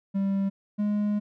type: tone pair in turn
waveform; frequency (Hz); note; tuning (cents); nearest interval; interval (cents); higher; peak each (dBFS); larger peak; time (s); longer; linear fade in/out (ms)
triangle; 196 / 207.7; G3 / G#3; 0 / 0; minor second; 100; second; -21; neither; 0.14-0.5 / 0.78-1.2; second; 20
effects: none